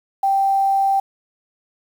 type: tone with quantisation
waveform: sine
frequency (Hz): 783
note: G5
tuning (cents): -2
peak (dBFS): -14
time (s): 0.23-1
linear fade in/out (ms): 5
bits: 7
effects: none